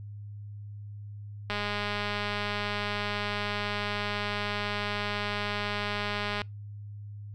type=click train; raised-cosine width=0.3 ms; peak=-16 dBFS; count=1014; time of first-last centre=1.5-6.417 s; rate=206 Hz; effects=noise-tail reverb RT60 0.2 s tail -26 dB re dry + added 103 Hz sine -39 dBFS peak until 7.34 s